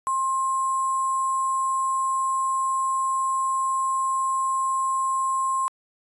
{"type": "tone with sample-and-hold", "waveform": "sine", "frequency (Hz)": 1062, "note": "C6", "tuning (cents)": 25, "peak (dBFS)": -21, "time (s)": [0.07, 5.68], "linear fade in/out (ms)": 0, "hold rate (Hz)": 8820, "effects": ["resampled to 24000 Hz"]}